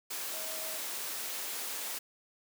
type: tone in noise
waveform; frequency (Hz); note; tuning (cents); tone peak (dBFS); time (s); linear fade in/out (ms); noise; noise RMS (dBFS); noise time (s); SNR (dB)
sine; 637; D#5; +41; -46; 0.33-0.78; 10; white; -38; 0.1-1.99; -11
effects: high-pass 300 Hz 12 dB/octave